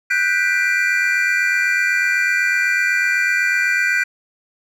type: chord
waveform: triangle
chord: G major seventh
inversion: third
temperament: equal with one note detuned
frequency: 1480 / 1568 / 1975.5 / 2378 Hz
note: F#6 / G6 / B6 / D7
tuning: 0 / 0 / 0 / +21 cents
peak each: -19 dBFS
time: 0.1-4.04 s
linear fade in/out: 10 ms
effects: none